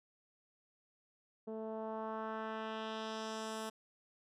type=tone with low-pass filter sweep; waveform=10% pulse; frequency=220 Hz; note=A3; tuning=in tune; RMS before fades=-42 dBFS; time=1.47-3.7 s; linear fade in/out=10 ms; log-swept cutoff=450 to 11000 Hz; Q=1.4; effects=none